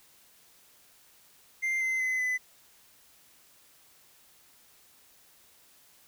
triangle tone with pitch steps, 2093 / 2064 / 2036 / 2008 Hz, C7 / C7 / C7 / B6, 0 / -24 / -48 / +28 cents, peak -25 dBFS, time 1.62-2.38 s, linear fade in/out 20 ms, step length 190 ms, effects white hiss -60 dBFS RMS until 6.07 s

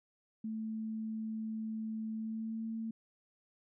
sine tone with pitch glide, 220 to 224.2 Hz, A3 to A3, 0 to +33 cents, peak -36 dBFS, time 0.44-2.91 s, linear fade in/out 5 ms, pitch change +33 cents, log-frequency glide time 2.13-2.66 s, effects none

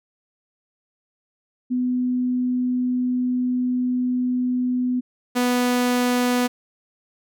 sine / sawtooth tone pair in turn, 250 / 246.7 Hz, B3 / B3, +21 / -2 cents, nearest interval unison, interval 23 cents, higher first, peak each -19 / -14 dBFS, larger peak second, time 1.7-5.01 / 5.35-6.48 s, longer first, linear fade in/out 20 ms, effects none

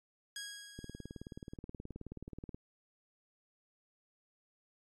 10% pulse tone with exponential decay, 1647 Hz, G#6, 15 cents flat, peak -31 dBFS, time 0.36-1.56 s, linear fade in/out 2 ms, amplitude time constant 260 ms
click train, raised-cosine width 3 ms, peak -32 dBFS, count 34, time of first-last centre 0.79-2.545 s, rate 18.8 Hz
effects low-pass 9000 Hz 12 dB/octave + AAC 64 kbps

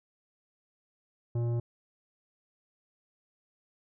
triangle tone with tanh clipping, 118.3 Hz, A#2, 26 cents sharp, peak -29 dBFS, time 1.35-1.6 s, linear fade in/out 5 ms, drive 16 dB, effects none

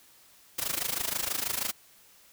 white noise with amplitude modulation, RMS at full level -28 dBFS, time 0.58-1.72 s, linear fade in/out 10 ms, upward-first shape sine, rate 26.2 Hz, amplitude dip 85%, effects white hiss -58 dBFS RMS until 2.32 s

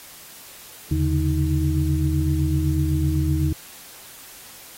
sine tone cluster, 79.2 / 137.5 / 145.4 / 314.9 Hz, D#2 / C#3 / D3 / D#4, +31 / -14 / -17 / +21 cents, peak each -21 / -28 / -23 / -25 dBFS, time 0.91-3.53 s, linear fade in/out 5 ms, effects white hiss -43 dBFS RMS until 4.77 s + AAC 48 kbps

